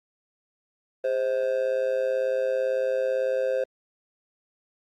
triangle tone with amplitude modulation, 523.3 Hz, C5, in tune, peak -17 dBFS, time 1.04-3.64 s, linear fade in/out 5 ms, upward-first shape sine, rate 118 Hz, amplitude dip 80%, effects Opus 32 kbps

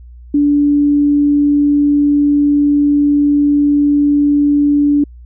sine tone, 289.7 Hz, D4, 24 cents flat, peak -8 dBFS, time 0.34-5.04 s, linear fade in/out 5 ms, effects added 60 Hz sine -33 dBFS peak until 5.25 s

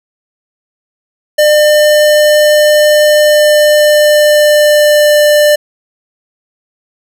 square tone with pitch glide, 601 to 594.8 Hz, D5 to D5, +40 to +22 cents, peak -5 dBFS, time 1.38-5.56 s, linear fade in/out 10 ms, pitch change -18 cents, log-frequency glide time 3.15-5.22 s, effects none

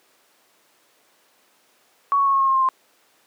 sine tone with pitch steps, 1120 / 1109.7 / 1099.5 / 1089.4 / 1079.4 / 1069.4 / 1059.6 / 1049.8 Hz, C#6 / C#6 / C#6 / C#6 / C#6 / C6 / C6 / C6, +18 / +2 / -14 / -30 / -46 / +37 / +22 / +5 cents, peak -15 dBFS, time 2.12-2.688 s, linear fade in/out 0 ms, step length 71 ms, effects pink hiss -59 dBFS RMS until 3.26 s + high-pass 400 Hz 12 dB/octave

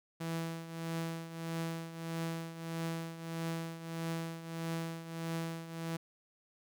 sawtooth tone with tremolo, 164.81 Hz, E3, in tune, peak -30 dBFS, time 0.2-5.97 s, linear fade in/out 10 ms, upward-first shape triangle, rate 1.6 Hz, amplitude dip 75%, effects none

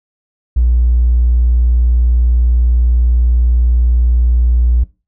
triangle tone, 60 Hz, B1, 49 cents flat, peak -4 dBFS, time 0.56-4.84 s, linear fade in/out 10 ms, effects noise-tail reverb RT60 0.3 s tail -24 dB re dry + tanh soft clip ceiling -5 dBFS

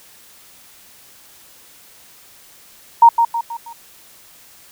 sine tone with echo, 930 Hz, A#5, 4 cents flat, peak -3 dBFS, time 3.02-3.09 s, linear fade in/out 5 ms, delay 160 ms, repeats 4, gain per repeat -7 dB, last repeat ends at 3.73 s, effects white hiss -46 dBFS RMS until 4.71 s

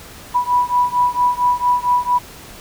sine beating tone pair, 981 / 985.4 Hz, B5 / B5, -12 / -4 cents, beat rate 4.4 Hz, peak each -16 / -17 dBFS, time 0.34-2.19 s, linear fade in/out 20 ms, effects pink hiss -38 dBFS RMS until 2.6 s

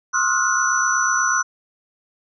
sine tone cluster, 1064 / 1262 / 1389 / 1457 / 5950 Hz, C6 / D#6 / F6 / F#6 / F#8, +29 / +24 / -10 / -27 / +9 cents, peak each -23 / -26 / -24 / -21 / -22 dBFS, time 0.13-1.43 s, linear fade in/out 20 ms, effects none

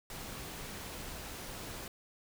pink noise, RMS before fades -44 dBFS, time 0.1-1.88 s, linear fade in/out 2 ms, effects none

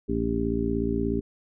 harmonic tone, 56.7 Hz, A#1, 47 cents flat, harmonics 1 / 2 / 3 / 4 / 5 / 6 / 7, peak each -32 / -34 / -36 / -29 / -29 / -40 / -29 dBFS, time 0.08-1.21 s, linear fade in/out 20 ms, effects none

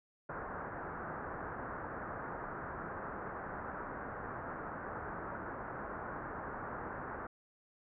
white low-pass noise, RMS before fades -43 dBFS, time 0.29-7.27 s, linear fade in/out 5 ms, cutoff 1600 Hz, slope 48 dB/octave, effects none

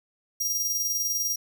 sawtooth tone with tremolo, 5700 Hz, F8, 34 cents sharp, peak -21 dBFS, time 0.4-1.36 s, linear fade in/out 10 ms, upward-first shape square, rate 20 Hz, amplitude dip 35%, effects none

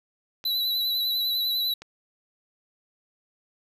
clicks, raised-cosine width 0.2 ms, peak -24 dBFS, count 2, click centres 0.441 / 1.82 s
square tone with vibrato, 3962 Hz, B7, 5 cents sharp, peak -24 dBFS, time 0.45-1.74 s, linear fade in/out 5 ms, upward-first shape sine, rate 10 Hz, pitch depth 34 cents each way
effects none

